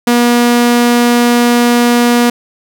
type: tone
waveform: sawtooth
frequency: 240 Hz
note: B3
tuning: 49 cents flat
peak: -3 dBFS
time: 0.07-2.3 s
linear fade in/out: 5 ms
effects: none